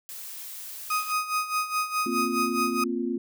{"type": "noise", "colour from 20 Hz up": "blue", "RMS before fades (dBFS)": -39, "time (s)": [0.09, 1.12], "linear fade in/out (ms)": 0}
{"type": "tone with tremolo", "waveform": "35% pulse", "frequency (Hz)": 1250, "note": "D#6", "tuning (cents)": 8, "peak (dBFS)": -21, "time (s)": [0.9, 2.84], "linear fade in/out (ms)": 5, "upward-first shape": "sine", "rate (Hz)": 4.8, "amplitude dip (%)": 75}
{"type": "chord", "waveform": "sine", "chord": "Bb suspended second", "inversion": "none", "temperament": "equal", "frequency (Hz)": [233.1, 261.6, 349.2], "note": ["Bb3", "C4", "F4"], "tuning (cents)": [0, 0, 0], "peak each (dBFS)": -30, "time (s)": [2.06, 3.18], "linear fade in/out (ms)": 5}
{"effects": []}